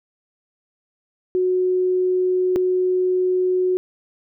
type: tone pair in turn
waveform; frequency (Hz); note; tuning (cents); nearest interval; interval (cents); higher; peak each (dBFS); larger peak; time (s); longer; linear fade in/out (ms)
sine; 367.2 / 367.2; F#4 / F#4; -13 / -13; unison; 0; neither; -16 / -16; neither; 1.35-2.56 / 2.56-3.77; neither; 0
effects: none